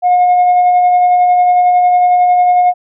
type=tone with tremolo; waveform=sine; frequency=719 Hz; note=F#5; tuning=50 cents flat; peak=-3 dBFS; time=0.02-2.74 s; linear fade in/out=50 ms; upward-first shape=sine; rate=11 Hz; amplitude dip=30%; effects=tanh soft clip ceiling -4 dBFS